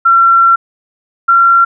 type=tone pair in turn; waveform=sine; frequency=1360 / 1369.5 Hz; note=F6 / F6; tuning=-46 / -34 cents; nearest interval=unison; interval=12 cents; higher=second; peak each=-4 dBFS; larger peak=neither; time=0.05-0.56 / 1.28-1.65 s; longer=first; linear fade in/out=10 ms; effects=none